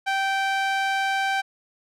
sawtooth tone with band-pass filter, 779 Hz, G5, 11 cents flat, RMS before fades -24 dBFS, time 0.06-1.42 s, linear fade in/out 20 ms, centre 1600 Hz, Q 0.76, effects none

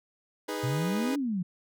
sawtooth chord, G# minor, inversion second, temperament equal with one note detuned, 311.1 / 411.7 / 493.9 Hz, D#4 / G#4 / B4, 0 / -15 / 0 cents, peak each -32 dBFS, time 0.48-1.16 s, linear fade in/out 10 ms
sine exponential two-way sweep, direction up then down, 120.4 to 292 to 170.6 Hz, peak -27 dBFS, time 0.63-1.43 s, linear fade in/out 10 ms, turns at 1.17 s
effects none

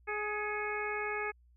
harmonic tone with a mistuned harmonic, 419 Hz, G#4, 15 cents sharp, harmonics 1 / 2 / 3 / 4 / 5 / 6, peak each -38 / -41 / -41 / -40 / -39 / -45 dBFS, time 0.07-1.32 s, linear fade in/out 20 ms, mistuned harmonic 5, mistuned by +67 cents, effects added 60 Hz sine -60 dBFS peak until 1.56 s

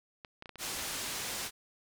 clicks, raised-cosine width 0.3 ms, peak -29 dBFS, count 8, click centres 0.248 / 0.424 / 0.458 / 0.493 / 0.557 / 0.686 / 0.793 / 0.882 s
white low-pass noise, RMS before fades -38 dBFS, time 0.58-1.51 s, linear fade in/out 50 ms, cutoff 8900 Hz, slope 12 dB/octave
effects none

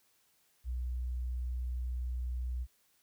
sine tone, 61.74 Hz, B1, in tune, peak -33 dBFS, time 0.64-2.67 s, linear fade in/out 50 ms, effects white hiss -71 dBFS RMS until 3.02 s

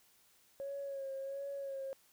sine tone with vibrato, 549 Hz, C#5, 17 cents flat, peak -38 dBFS, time 0.6-1.93 s, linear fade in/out 0 ms, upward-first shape sine, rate 1.4 Hz, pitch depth 34 cents each way, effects tanh soft clip ceiling -34 dBFS + white hiss -68 dBFS RMS until 2.12 s

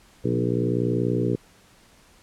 harmonic tone with a mistuned harmonic, 60.4 Hz, B1, 38 cents flat, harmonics 2 / 3 / 4 / 5 / 6 / 7 / 8, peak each -26 / -29 / -30 / -28 / -29 / -28 / -32 dBFS, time 0.24-1.36 s, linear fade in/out 10 ms, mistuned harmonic 3, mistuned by -35 cents, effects pink hiss -55 dBFS RMS until 2.22 s + low-pass 11000 Hz 12 dB/octave

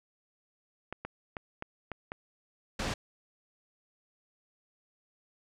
clicks, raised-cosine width 0.5 ms, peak -22 dBFS, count 6, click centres 0.926 / 1.05 / 1.368 / 1.624 / 1.917 / 2.119 s
pink noise, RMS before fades -33 dBFS, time 2.79-2.94 s, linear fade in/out 5 ms
effects low-pass 6000 Hz 12 dB/octave

